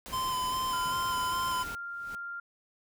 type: noise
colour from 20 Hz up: pink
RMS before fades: -43 dBFS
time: 0.06-1.75 s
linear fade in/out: 0 ms
type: tone with vibrato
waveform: square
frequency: 1024 Hz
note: C6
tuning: 38 cents flat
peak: -30 dBFS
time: 0.12-1.64 s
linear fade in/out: 20 ms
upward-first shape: square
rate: 2.5 Hz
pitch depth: 18 cents each way
type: tone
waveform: sine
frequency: 1394 Hz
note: F6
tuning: 4 cents flat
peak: -36 dBFS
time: 0.73-2.4 s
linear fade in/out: 5 ms
type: noise with exponential growth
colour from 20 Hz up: pink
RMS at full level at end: -47 dBFS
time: 1.78-2.15 s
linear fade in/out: 0 ms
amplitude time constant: 80 ms
effects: none